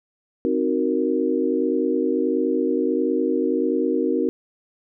sine chord, C half-diminished seventh, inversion none, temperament equal with one note detuned, 261.6 / 311.1 / 372.6 / 466.2 Hz, C4 / Eb4 / Gb4 / Bb4, 0 / 0 / +12 / 0 cents, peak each -24 dBFS, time 0.45-4.29 s, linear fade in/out 0 ms, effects none

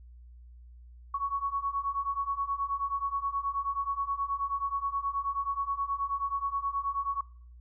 sine beating tone pair, 1108.7 / 1118.1 Hz, C#6 / C#6, 0 / +15 cents, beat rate 9.4 Hz, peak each -33 / -31 dBFS, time 1.14-7.21 s, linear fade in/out 5 ms, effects noise-tail reverb RT60 0.6 s tail -23 dB re dry + added 60 Hz sine -48 dBFS peak until 7.6 s

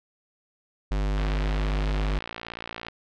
square tone, 50.1 Hz, G1, 38 cents sharp, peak -24 dBFS, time 0.91-2.19 s, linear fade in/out 5 ms
click train, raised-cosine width 0.3 ms, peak -18 dBFS, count 99, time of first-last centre 1.18-2.884 s, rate 57.5 Hz
effects low-pass 5000 Hz 12 dB/octave

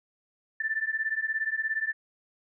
sine beating tone pair, 1760 / 1777 Hz, A6 / A6, 0 / +17 cents, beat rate 17 Hz, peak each -30 dBFS, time 0.6-1.93 s, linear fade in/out 5 ms, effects none

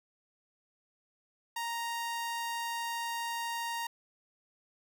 sawtooth tone, 932.3 Hz, A#5, in tune, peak -30 dBFS, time 1.56-3.87 s, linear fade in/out 5 ms, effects none

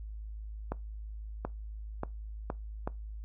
accelerating click train, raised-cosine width 1 ms, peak -19 dBFS, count 5, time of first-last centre 0.72-2.875 s, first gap 730 ms, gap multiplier 0.8, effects noise-tail reverb RT60 0.2 s tail -21 dB re dry + added 53 Hz sine -39 dBFS peak until 3.24 s

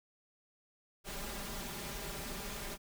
pink noise with comb filter, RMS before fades -42 dBFS, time 1.04-2.78 s, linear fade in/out 50 ms, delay 5 ms, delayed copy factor +0.85, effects none

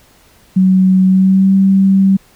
sine tone with pitch glide, 187.4 to 193.34 Hz, F#3 to G3, +22 to -24 cents, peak -6 dBFS, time 0.56-2.17 s, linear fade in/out 10 ms, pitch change +54 cents, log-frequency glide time 1.06-1.54 s, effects pink hiss -48 dBFS RMS until 2.35 s

